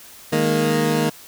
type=chord; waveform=20% pulse; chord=D# suspended fourth; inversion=none; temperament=equal; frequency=155.56 / 207.7 / 233.1 Hz; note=D#3 / G#3 / A#3; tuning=0 / 0 / 0 cents; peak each=-16 / -20 / -16 dBFS; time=0.32-1.1 s; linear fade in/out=10 ms; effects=white hiss -43 dBFS RMS until 1.27 s